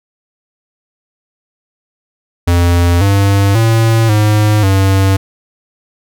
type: tone with pitch steps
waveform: square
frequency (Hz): 86.8 / 99.3 / 113.2 / 106 / 96.7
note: F2 / G2 / A2 / G#2 / G2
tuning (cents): -10 / +23 / +50 / +36 / -23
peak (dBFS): -8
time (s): 2.47-5.17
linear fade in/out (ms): 10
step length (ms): 540
effects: none